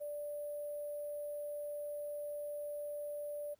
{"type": "tone with sample-and-hold", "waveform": "sine", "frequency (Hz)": 587.3, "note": "D5", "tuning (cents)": 0, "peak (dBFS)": -39, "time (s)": [0, 3.55], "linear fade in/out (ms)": 20, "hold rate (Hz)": 11025, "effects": ["pink hiss -75 dBFS RMS until 3.59 s"]}